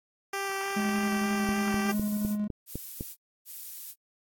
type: tone with vibrato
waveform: 10% pulse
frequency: 392 Hz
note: G4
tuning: in tune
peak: -22 dBFS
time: 0.33-1.92 s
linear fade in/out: 5 ms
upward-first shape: square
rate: 3.3 Hz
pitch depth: 9 cents each way
type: tone with tremolo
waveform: triangle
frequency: 208.9 Hz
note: G#3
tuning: 10 cents sharp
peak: -24 dBFS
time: 0.76-2.48 s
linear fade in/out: 10 ms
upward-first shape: square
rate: 11 Hz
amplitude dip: 25%
type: click train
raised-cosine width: 3 ms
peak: -21 dBFS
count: 7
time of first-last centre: 1.49-3.009 s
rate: 3.95 Hz
type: noise bursts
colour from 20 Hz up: violet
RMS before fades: -40 dBFS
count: 3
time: 1.87-3.95 s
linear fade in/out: 50 ms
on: 500 ms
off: 290 ms
effects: AAC 64 kbps